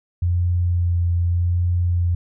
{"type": "tone with vibrato", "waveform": "sine", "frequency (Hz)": 87.31, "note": "F2", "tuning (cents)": 0, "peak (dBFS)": -16, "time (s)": [0.22, 2.15], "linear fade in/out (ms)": 5, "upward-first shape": "sine", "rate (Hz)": 0.84, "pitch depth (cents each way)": 16, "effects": []}